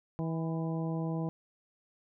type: harmonic tone with a mistuned harmonic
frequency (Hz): 162.4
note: E3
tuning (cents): -26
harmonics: 1 / 2 / 3 / 4 / 5 / 6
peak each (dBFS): -32 / -38 / -42 / -44 / -46 / -48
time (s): 0.19-1.29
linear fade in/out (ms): 0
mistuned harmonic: 6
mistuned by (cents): +41
effects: none